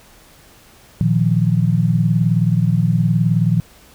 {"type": "chord", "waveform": "sine", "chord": "Bb suspended fourth", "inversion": "none", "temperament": "equal", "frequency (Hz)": [116.54, 155.56, 174.61], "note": ["Bb2", "Eb3", "F3"], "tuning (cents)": [0, 0, 0], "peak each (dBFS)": -17, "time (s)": [1.01, 3.6], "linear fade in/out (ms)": 0, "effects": ["pink hiss -47 dBFS RMS until 3.94 s"]}